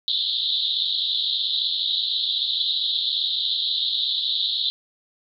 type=band-pass noise; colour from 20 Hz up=pink; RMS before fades=-24 dBFS; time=0.08-4.7 s; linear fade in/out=0 ms; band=3400 to 4100 Hz; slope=96 dB/octave; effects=none